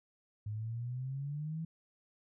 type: exponential sweep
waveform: sine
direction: up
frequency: 103.83 to 164.81 Hz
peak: -36 dBFS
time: 0.46-1.65 s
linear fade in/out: 5 ms
effects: none